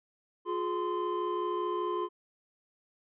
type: tone cluster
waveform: triangle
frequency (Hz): 356.1 / 421.1 / 1035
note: F4 / G#4 / C6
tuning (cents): +34 / +24 / -19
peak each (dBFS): -31 / -34 / -32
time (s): 0.45-2.09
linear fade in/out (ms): 50
effects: resampled to 8000 Hz